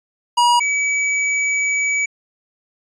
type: tone pair in turn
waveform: square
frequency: 960 / 2283 Hz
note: B5 / D7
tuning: -49 / -50 cents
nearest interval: octave + minor third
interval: 1499 cents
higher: second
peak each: -12 / -17 dBFS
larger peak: first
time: 0.37-0.6 / 0.6-2.06 s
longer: second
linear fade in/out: 10 ms
effects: resampled to 22050 Hz

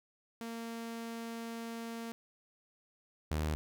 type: tone pair in turn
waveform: sawtooth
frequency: 230 / 77.02 Hz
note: A#3 / D#2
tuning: -23 / -17 cents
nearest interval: octave + perfect fifth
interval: 1894 cents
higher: first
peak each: -36 / -28 dBFS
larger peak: second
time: 0.41-2.12 / 3.31-3.55 s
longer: first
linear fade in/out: 0 ms
effects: none

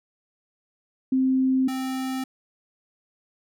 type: tone pair in turn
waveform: sine / square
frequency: 261.6 / 261.6 Hz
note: C4 / C4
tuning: 0 / 0 cents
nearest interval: unison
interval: 0 cents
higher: neither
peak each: -18 / -27 dBFS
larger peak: first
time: 1.12-1.68 / 1.68-2.24 s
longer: neither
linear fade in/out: 5 ms
effects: none

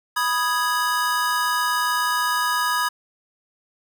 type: chord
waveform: square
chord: G# minor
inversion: first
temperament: equal with one note detuned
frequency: 984.9 / 1244.5 / 1661.2 Hz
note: B5 / D#6 / G#6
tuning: -5 / 0 / 0 cents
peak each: -25 dBFS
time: 0.16-2.89 s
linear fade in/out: 10 ms
effects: none

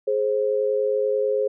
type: tone pair together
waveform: sine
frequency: 419.9 / 529 Hz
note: G#4 / C5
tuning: +19 / +19 cents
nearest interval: major third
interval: 400 cents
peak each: -22 dBFS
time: 0.07-1.48 s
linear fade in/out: 10 ms
effects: none

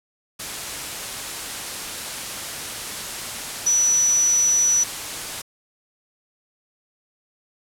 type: tone in noise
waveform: sine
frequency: 5920 Hz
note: F#8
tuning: in tune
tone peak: -15 dBFS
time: 3.66-4.84 s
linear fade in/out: 10 ms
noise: white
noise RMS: -30 dBFS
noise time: 0.39-5.42 s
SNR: +12 dB
effects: low-pass 11000 Hz 12 dB/octave

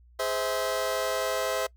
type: chord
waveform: sawtooth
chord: Ab augmented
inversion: none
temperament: just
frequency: 415.3 / 519.1 / 648.9 Hz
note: Ab4 / C5 / E5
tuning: 0 / -14 / -27 cents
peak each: -31 / -26 / -26 dBFS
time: 0.19-1.67 s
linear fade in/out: 10 ms
effects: noise-tail reverb RT60 0.1 s tail -23 dB re dry + added 60 Hz sine -53 dBFS peak until 1.76 s

